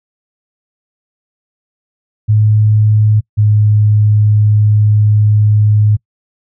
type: tone pair in turn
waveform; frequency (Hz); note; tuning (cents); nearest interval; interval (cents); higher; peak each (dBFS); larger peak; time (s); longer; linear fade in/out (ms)
sine; 107 / 105.65; A2 / G#2; -48 / +30; unison; 22; first; -6; neither; 2.28-3.21 / 3.37-5.97; second; 20
effects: noise-tail reverb RT60 0.1 s tail -25 dB re dry